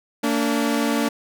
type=tone pair together; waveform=sawtooth; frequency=228.2 / 288.4 Hz; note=A#3 / D4; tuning=-37 / -31 cents; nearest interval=major third; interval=406 cents; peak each=-18 dBFS; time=0.23-1.09 s; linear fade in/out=10 ms; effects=none